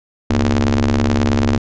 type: ring-modulated tone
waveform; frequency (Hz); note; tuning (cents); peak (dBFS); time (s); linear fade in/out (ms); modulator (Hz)
sawtooth; 69.3; C#2; 0; -6; 0.3-1.58; 5; 164
effects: resampled to 16000 Hz